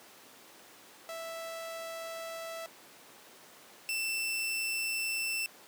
sawtooth tone pair in turn, 659.3 / 2671 Hz, E5 / E7, 0 / +22 cents, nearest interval 2 octaves, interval 2422 cents, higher second, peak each -35 / -28 dBFS, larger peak second, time 1.09-2.66 / 3.89-5.46 s, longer neither, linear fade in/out 0 ms, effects pink hiss -54 dBFS RMS until 5.67 s + high-pass 300 Hz 12 dB/octave

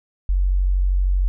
sine tone, 46.4 Hz, F#1, 6 cents sharp, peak -15 dBFS, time 0.29-1.28 s, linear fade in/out 0 ms, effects none

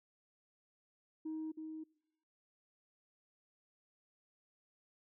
sine tone with echo, 315 Hz, D#4, 21 cents sharp, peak -37 dBFS, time 1.25-1.52 s, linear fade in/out 10 ms, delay 320 ms, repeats 1, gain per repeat -5 dB, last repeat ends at 1.84 s, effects noise-tail reverb RT60 0.9 s tail -25 dB re dry + tanh soft clip ceiling -36 dBFS

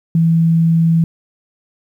sine tone, 164.81 Hz, E3, in tune, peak -9 dBFS, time 0.15-1.04 s, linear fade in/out 2 ms, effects 8-bit

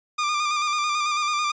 sawtooth tone with vibrato, 1200 Hz, D6, 37 cents sharp, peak -18 dBFS, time 0.18-1.52 s, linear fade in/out 10 ms, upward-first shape square, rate 9.1 Hz, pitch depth 30 cents each way, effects resampled to 16000 Hz

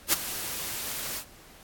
white noise with ADSR envelope, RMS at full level -19 dBFS, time 0.08-1.25 s, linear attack 50 ms, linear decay 14 ms, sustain -15 dB, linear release 81 ms, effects pink hiss -52 dBFS RMS until 1.63 s + AAC 64 kbps

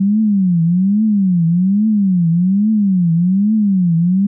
sine tone with vibrato, 189.9 Hz, F#3, 45 cents sharp, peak -10 dBFS, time 0-4.27 s, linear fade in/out 10 ms, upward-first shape triangle, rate 1.2 Hz, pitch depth 270 cents each way, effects none

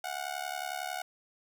sawtooth tone with amplitude modulation, 734 Hz, F#5, 14 cents flat, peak -27 dBFS, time 0.04-1.02 s, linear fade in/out 5 ms, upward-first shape sine, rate 71 Hz, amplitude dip 90%, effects none

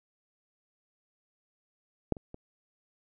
clicks, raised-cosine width 2 ms, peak -12 / -30 / -29 dBFS, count 3, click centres 2.123 / 2.168 / 2.344 s, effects none

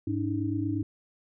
sine tone cluster, 103 / 286.1 / 314.7 Hz, G#2 / D4 / D#4, -14 / -45 / +20 cents, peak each -31 dBFS, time 0.07-0.83 s, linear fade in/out 5 ms, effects none

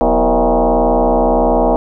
sine tone with frequency modulation, 101.7 Hz, G#2, 36 cents flat, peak -9 dBFS, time 0.01-1.76 s, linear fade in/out 0 ms, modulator 142 Hz, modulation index 5.5, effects none

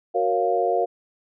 sine chord, Gb major seventh, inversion none, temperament equal, 370 / 466.2 / 554.4 / 698.5 Hz, Gb4 / Bb4 / Db5 / F5, 0 / 0 / 0 / 0 cents, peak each -26 / -24 / -27 / -22 dBFS, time 0.14-0.86 s, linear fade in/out 20 ms, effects none

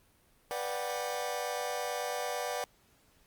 sawtooth chord, G major seventh, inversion first, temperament just, 490 / 588 / 735 / 784 Hz, B4 / D5 / F#5 / G5, -14 / +2 / -12 / 0 cents, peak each -34 / -34 / -34 / -37 dBFS, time 0.51-2.64 s, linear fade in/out 0 ms, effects pink hiss -66 dBFS RMS until 3.26 s + Opus 32 kbps

